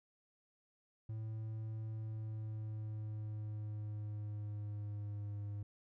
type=tone with pitch glide; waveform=triangle; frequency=110 to 102.63 Hz; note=A2 to G#2; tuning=0 to -20 cents; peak=-38 dBFS; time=1.09-5.63 s; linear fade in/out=5 ms; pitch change=-120 cents; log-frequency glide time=1.9-5.42 s; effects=none